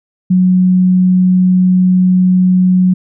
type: tone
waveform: sine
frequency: 183.5 Hz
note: F#3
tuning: 14 cents flat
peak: -6 dBFS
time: 0.3-2.94 s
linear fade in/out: 10 ms
effects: none